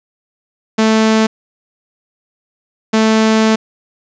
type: tone bursts at uneven times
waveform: sawtooth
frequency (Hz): 219.9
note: A3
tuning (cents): -1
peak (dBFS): -5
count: 2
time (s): 0.78-1.27 / 2.93-3.56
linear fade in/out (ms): 10
effects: resampled to 16000 Hz + 7-bit